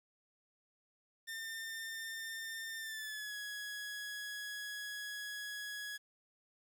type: tone with pitch glide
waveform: sawtooth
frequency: 1804 to 1673.5 Hz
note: A6 to G#6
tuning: +43 to +13 cents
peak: -38 dBFS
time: 1.27-5.98 s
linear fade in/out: 20 ms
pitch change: -130 cents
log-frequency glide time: 2.78-3.35 s
effects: 11-bit